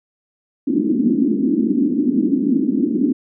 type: band-pass noise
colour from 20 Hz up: pink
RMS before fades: -17 dBFS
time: 0.67-3.13 s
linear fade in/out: 10 ms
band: 220 to 320 Hz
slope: 48 dB/octave
effects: none